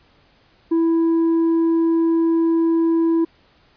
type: tone with tanh clipping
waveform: sine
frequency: 330 Hz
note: E4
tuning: 2 cents sharp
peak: -15 dBFS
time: 0.71-3.25 s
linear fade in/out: 10 ms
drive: 3 dB
effects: pink hiss -56 dBFS RMS until 3.76 s + resampled to 11025 Hz